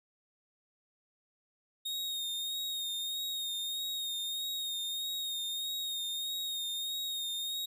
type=tone with vibrato; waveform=40% pulse; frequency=3713 Hz; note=A#7; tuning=8 cents flat; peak=-33 dBFS; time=1.85-7.66 s; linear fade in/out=10 ms; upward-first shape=sine; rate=1.6 Hz; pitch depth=31 cents each way; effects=none